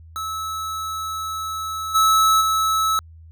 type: tone with level steps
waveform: square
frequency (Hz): 1300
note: E6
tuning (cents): -24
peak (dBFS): -26 / -14 / -18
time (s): 0.16-2.99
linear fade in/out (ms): 0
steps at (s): 1.94 / 2.4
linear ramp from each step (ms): 20
effects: added 81 Hz sine -41 dBFS peak until 3.31 s